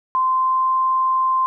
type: tone with pitch glide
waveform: sine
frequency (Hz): 1037 to 1043.6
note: C6 to C6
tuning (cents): -16 to -5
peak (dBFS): -15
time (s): 0.15-1.46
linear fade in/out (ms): 0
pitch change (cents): +11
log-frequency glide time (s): 0.26-0.76
effects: none